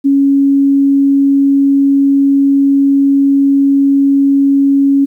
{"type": "tone", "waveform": "sine", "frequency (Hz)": 277.2, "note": "C#4", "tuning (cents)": 0, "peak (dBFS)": -6, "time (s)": [0.04, 5.06], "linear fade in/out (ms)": 20, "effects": ["8-bit"]}